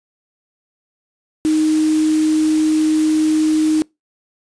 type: tone in noise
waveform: sine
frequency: 311.1 Hz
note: D#4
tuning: in tune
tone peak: -12 dBFS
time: 1.45-3.82 s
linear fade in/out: 0 ms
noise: white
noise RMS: -30 dBFS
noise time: 1.45-3.82 s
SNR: +15 dB
effects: noise-tail reverb RT60 0.2 s tail -25 dB re dry + resampled to 22050 Hz